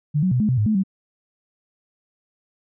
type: tone with pitch steps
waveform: sine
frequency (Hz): 148.3 / 185.4 / 124.9 / 212.8 / 127.6 / 105.7 / 216.3 / 192.2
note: D3 / F#3 / B2 / G#3 / C3 / G#2 / A3 / G3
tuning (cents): +17 / +4 / +20 / +42 / -43 / +31 / -29 / -34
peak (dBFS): -16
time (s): 0.14-0.836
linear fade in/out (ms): 20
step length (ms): 87
effects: none